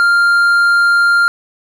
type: tone with hard clipping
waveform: triangle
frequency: 1396.9 Hz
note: F6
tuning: in tune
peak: -9 dBFS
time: 0-1.28 s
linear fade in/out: 0 ms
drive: 7 dB
effects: none